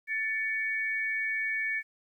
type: tone pair together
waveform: sine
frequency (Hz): 1760 / 2246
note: A6 / C#7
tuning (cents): 0 / +22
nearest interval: major third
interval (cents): 422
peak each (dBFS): -31 / -31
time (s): 0.07-1.83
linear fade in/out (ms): 50
effects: 11-bit